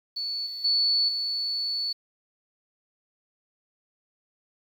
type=tone with level steps; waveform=sine; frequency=4445 Hz; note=C#8; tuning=4 cents sharp; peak=-28 / -33 / -20 / -26 dBFS; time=0.16-1.93 s; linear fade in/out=10 ms; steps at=0.46 / 0.64 / 1.08 s; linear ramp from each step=10 ms; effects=9-bit